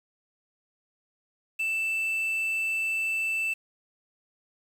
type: tone with quantisation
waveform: triangle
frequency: 2653 Hz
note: E7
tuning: 10 cents sharp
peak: -24 dBFS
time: 1.59-3.54 s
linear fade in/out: 10 ms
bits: 8
effects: none